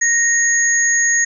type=tone pair together; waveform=sine; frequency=1864.7 / 6645 Hz; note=A#6 / G#8; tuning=0 / 0 cents; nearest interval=octave + minor seventh; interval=2200 cents; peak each=-15 dBFS; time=0.01-1.25 s; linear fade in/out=10 ms; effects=none